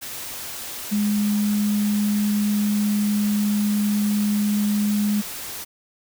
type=tone in noise; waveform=sine; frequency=207.7 Hz; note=G#3; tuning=in tune; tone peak=-18 dBFS; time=0.91-5.22 s; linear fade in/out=20 ms; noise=white; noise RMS=-33 dBFS; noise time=0.01-5.65 s; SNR=+12 dB; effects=none